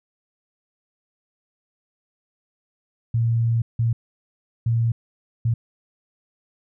sine tone bursts at uneven times, 115.7 Hz, A#2, 13 cents flat, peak -17 dBFS, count 4, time 3.14-3.62 / 3.79-3.93 / 4.66-4.92 / 5.45-5.54 s, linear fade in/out 5 ms, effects none

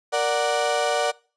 35% pulse chord, Bb augmented, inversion none, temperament equal, 466.2 / 587.3 / 740 Hz, Bb4 / D5 / F#5, 0 / 0 / 0 cents, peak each -25 / -22 / -23 dBFS, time 0.12-1.12 s, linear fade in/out 20 ms, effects noise-tail reverb RT60 0.4 s tail -24 dB re dry + resampled to 22050 Hz

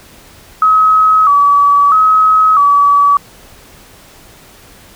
sine tone with vibrato, 1208 Hz, D6, 48 cents sharp, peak -5 dBFS, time 0.62-3.17 s, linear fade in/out 2 ms, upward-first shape square, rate 0.77 Hz, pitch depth 95 cents each way, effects pink hiss -40 dBFS RMS until 4.95 s

